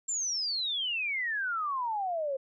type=exponential sweep; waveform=sine; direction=down; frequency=7459 to 524 Hz; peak=-29 dBFS; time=0.08-2.37 s; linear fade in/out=10 ms; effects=none